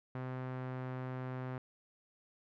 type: tone with low-pass filter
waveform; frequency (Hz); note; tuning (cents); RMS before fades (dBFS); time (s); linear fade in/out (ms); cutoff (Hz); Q
sawtooth; 128.5; C3; -31; -41; 0.15-1.58; 2; 1600; 1.1
effects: none